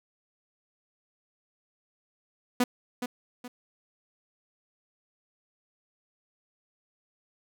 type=tone with echo; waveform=sawtooth; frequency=246.9 Hz; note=B3; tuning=in tune; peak=-17 dBFS; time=2.6-2.64 s; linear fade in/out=5 ms; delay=420 ms; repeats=2; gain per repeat=-9 dB; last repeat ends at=3.48 s; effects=none